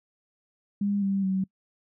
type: tone with pitch steps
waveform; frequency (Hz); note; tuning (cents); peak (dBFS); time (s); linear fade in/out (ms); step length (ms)
sine; 202.1 / 196.01 / 190.1; G#3 / G3 / F#3; -47 / 0 / +47; -23; 0.81-1.44; 5; 210
effects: noise-tail reverb RT60 0.1 s tail -25 dB re dry